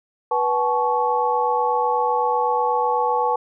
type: tone cluster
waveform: sine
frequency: 489.7 / 774 / 862 / 1111 Hz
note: B4 / G5 / A5 / C#6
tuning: -15 / -22 / -36 / +4 cents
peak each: -23 / -27 / -20 / -25 dBFS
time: 0.31-3.36 s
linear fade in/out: 5 ms
effects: none